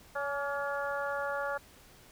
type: harmonic tone with a mistuned harmonic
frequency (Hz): 282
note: C#4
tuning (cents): +30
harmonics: 2 / 3 / 4 / 5 / 6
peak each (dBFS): -35 / -39 / -40 / -37 / -42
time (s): 0.15-1.58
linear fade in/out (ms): 10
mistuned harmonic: 4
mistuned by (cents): +30
effects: pink hiss -57 dBFS RMS until 2.11 s